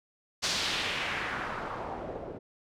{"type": "noise with low-pass filter sweep", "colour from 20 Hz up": "white", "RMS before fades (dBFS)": -34, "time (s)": [0.42, 2.39], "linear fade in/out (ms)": 20, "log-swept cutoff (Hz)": [5300, 430], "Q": 1.7, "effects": []}